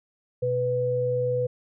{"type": "tone pair together", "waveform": "sine", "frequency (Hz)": [125.3, 496.6], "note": ["B2", "B4"], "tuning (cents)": [25, 9], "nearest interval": "2 octaves", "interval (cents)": 2384, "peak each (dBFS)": [-29, -23], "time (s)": [0.42, 1.47], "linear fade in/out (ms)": 10, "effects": []}